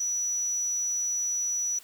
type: tone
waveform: sine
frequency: 5890 Hz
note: F#8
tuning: 9 cents flat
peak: -26 dBFS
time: 0-1.79 s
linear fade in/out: 5 ms
effects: white hiss -52 dBFS RMS until 1.83 s